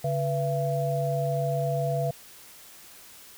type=tone cluster; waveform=sine; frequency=142 / 492.1 / 673 Hz; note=C#3 / B4 / E5; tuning=+42 / -6 / +36 cents; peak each=-27 / -32 / -28 dBFS; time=0.04-2.11 s; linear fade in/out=5 ms; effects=white hiss -49 dBFS RMS until 3.37 s